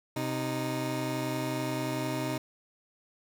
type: tone pair together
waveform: 20% pulse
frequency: 129.86 / 311.1 Hz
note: C3 / D#4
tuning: -13 / 0 cents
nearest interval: octave + minor third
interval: 1513 cents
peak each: -28 dBFS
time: 0.16-2.38 s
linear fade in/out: 5 ms
effects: none